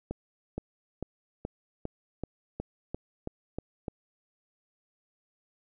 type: accelerating click train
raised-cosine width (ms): 2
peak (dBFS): -20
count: 11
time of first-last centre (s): 0.11-3.882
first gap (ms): 470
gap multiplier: 0.95
effects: none